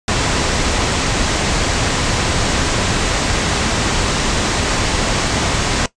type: low-pass noise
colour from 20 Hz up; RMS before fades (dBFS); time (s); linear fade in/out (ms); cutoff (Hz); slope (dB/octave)
pink; -17; 0.08-5.86; 2; 8400; 48
effects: noise-tail reverb RT60 0.1 s tail -17 dB re dry + resampled to 22050 Hz